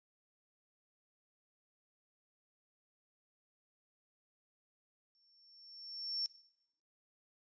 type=tone with exponential growth; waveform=sine; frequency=5440 Hz; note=F8; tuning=46 cents flat; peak=-32 dBFS; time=5.15-6.26 s; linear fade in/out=0 ms; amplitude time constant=240 ms; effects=noise-tail reverb RT60 0.7 s tail -17 dB re dry + resampled to 16000 Hz